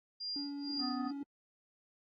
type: tone with tremolo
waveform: sine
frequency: 4800 Hz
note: D8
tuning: 37 cents sharp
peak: -36 dBFS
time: 0.2-1.11 s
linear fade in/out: 10 ms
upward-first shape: sine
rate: 2.1 Hz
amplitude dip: 95%
type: tone with pitch glide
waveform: triangle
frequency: 284.2 to 281.6 Hz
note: C#4 to C#4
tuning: +43 to +27 cents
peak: -37 dBFS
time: 0.36-1.23 s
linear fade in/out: 2 ms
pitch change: -16 cents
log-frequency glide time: 0.74-0.8 s
type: harmonic tone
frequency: 250 Hz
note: B3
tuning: 21 cents sharp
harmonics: 1 / 3 / 5 / 7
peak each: -37 / -44 / -44 / -56 dBFS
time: 0.79-1.12 s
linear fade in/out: 50 ms
effects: AAC 32 kbps